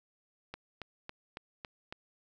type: click train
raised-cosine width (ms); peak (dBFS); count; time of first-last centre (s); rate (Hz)
0.3; -25; 6; 0.54-1.925; 3.61
effects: none